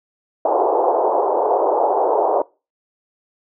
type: band-pass noise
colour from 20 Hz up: white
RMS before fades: -17 dBFS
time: 0.45-2.42 s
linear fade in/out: 5 ms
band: 370 to 910 Hz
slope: 48 dB/octave
effects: noise-tail reverb RT60 0.3 s tail -23 dB re dry